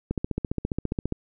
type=click train; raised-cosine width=3 ms; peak=-13 dBFS; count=16; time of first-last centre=0.11-1.124 s; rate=14.8 Hz; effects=none